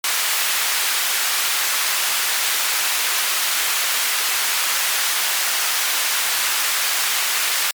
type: high-pass noise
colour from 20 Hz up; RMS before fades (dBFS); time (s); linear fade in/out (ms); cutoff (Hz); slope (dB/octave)
pink; -20; 0.04-7.71; 2; 1400; 12
effects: MP3 96 kbps